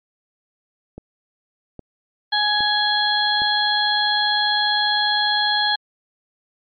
click train, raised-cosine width 2 ms, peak -21 dBFS, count 4, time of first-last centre 0.98-3.419 s, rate 1.23 Hz
harmonic tone, 835 Hz, G#5, 9 cents sharp, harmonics 1 / 2 / 4 / 5, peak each -22 / -22 / -22 / -22 dBFS, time 2.32-5.76 s, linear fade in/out 10 ms
effects MP3 48 kbps

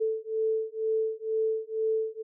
sine beating tone pair, 440 / 442.1 Hz, A4 / A4, 0 / +8 cents, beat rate 2.1 Hz, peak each -29 dBFS, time 0-2.23 s, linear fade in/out 20 ms, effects none

